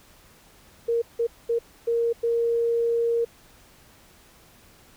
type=tone bursts at uneven times; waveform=sine; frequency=466.2 Hz; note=A#4; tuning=in tune; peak=-20 dBFS; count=5; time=0.88-1.02 / 1.19-1.27 / 1.49-1.59 / 1.87-2.13 / 2.23-3.25 s; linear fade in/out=10 ms; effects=pink hiss -54 dBFS RMS until 4.96 s